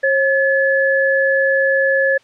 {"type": "tone pair together", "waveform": "sine", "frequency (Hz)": [540, 1714.4], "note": ["C#5", "A6"], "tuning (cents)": [-45, -45], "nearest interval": "octave + minor sixth", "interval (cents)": 2000, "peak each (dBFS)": -15, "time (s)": [0.03, 2.18], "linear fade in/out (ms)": 10, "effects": ["white hiss -52 dBFS RMS until 2.23 s", "low-pass 4000 Hz 12 dB/octave"]}